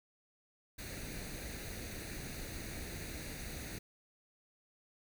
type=noise with comb filter; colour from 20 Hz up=pink; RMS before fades=-44 dBFS; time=0.78-3.79 s; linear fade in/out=10 ms; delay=0.47 ms; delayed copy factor=+0.65; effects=none